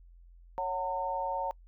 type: chord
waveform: sine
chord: F# major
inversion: second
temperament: equal with one note detuned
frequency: 554.4 / 740 / 908.4 Hz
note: C#5 / F#5 / A#5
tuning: 0 / 0 / -45 cents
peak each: -36 / -37 / -32 dBFS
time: 0.58-1.51 s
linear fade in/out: 0 ms
effects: noise-tail reverb RT60 0.1 s tail -26 dB re dry + added 43 Hz sine -52 dBFS peak until 1.67 s